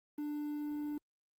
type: tone with quantisation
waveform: triangle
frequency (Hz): 296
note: D4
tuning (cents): +14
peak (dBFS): -34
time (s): 0.18-0.98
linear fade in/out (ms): 5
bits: 10
effects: Opus 32 kbps